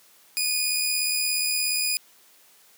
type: tone pair together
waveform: 15% pulse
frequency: 2459 / 4995 Hz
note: D#7 / D#8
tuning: -21 / +6 cents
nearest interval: octave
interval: 1227 cents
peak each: -19 dBFS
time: 0.37-1.97 s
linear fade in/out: 0 ms
effects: white hiss -56 dBFS RMS until 2.77 s + high-pass 200 Hz 12 dB/octave